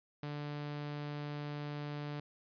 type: tone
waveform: sawtooth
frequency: 146.83 Hz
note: D3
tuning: in tune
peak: -35 dBFS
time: 0.23-2.2 s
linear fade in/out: 2 ms
effects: resampled to 11025 Hz